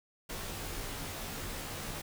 pink noise with comb filter, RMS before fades -40 dBFS, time 0.29-2.02 s, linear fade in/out 10 ms, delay 16 ms, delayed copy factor -0.85, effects none

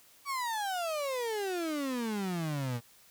35% pulse exponential sweep, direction down, 1149 to 115.4 Hz, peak -30 dBFS, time 0.25-2.81 s, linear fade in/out 50 ms, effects white hiss -60 dBFS RMS until 3.1 s

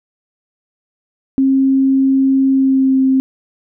sine tone with pitch glide, 268.1 to 264.3 Hz, C4 to C4, +42 to +18 cents, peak -9 dBFS, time 1.38-3.2 s, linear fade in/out 0 ms, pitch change -24 cents, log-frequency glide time 2.51-3.01 s, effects none

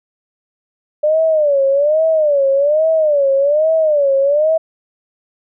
sine tone with vibrato, 592 Hz, D5, 14 cents sharp, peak -10 dBFS, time 1.03-4.58 s, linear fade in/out 10 ms, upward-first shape sine, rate 1.2 Hz, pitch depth 150 cents each way, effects none

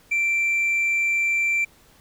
triangle tone with hard clipping, 2349 Hz, D7, in tune, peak -18 dBFS, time 0.11-1.65 s, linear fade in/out 10 ms, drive 1 dB, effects pink hiss -55 dBFS RMS until 2 s

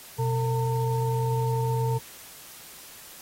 sine tone cluster, 124.6 / 451.7 / 906 Hz, B2 / A4 / A#5, +16 / +45 / -50 cents, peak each -24 / -30 / -31 dBFS, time 0.18-1.99 s, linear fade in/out 20 ms, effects white hiss -46 dBFS RMS until 3.21 s + AAC 48 kbps

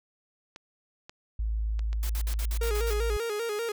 clicks, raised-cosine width 0.2 ms, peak -26 dBFS, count 5, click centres 0.561 / 1.095 / 1.793 / 1.93 / 2.339 s
sine tone, 54.2 Hz, A1, 25 cents flat, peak -26 dBFS, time 1.39-3.17 s, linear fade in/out 5 ms
white noise bursts, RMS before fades -39 dBFS, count 8, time 2.03-2.934 s, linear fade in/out 0 ms, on 64 ms, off 56 ms
45% pulse tone with vibrato, 440 Hz, A4, in tune, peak -29 dBFS, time 2.61-3.72 s, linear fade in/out 5 ms, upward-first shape square, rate 5.1 Hz, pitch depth 93 cents each way
effects none

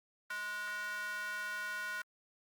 square tone with high-pass filter, 208.2 Hz, G#3, 5 cents sharp, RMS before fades -40 dBFS, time 0.3-2.02 s, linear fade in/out 5 ms, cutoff 1400 Hz, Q 5.1, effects Opus 32 kbps

